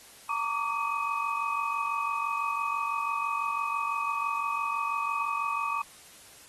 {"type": "tone cluster", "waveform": "sine", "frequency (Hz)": [915, 1140, 1186, 2526], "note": ["A#5", "C#6", "D6", "D#7"], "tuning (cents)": [-32, 48, 17, 26], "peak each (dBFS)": [-35, -30, -34, -36], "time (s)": [0.29, 5.82], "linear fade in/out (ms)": 5, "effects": ["white hiss -52 dBFS RMS until 6.48 s", "AAC 32 kbps"]}